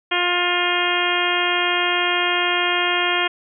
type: harmonic tone with a mistuned harmonic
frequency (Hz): 353.5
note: F4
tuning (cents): +21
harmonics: 1 / 2 / 3 / 4 / 5 / 6 / 7 / 8 / 9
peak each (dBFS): -26 / -26 / -26 / -26 / -26 / -26 / -26 / -26 / -26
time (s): 0.11-3.28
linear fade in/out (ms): 10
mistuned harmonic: 9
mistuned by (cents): +26
effects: none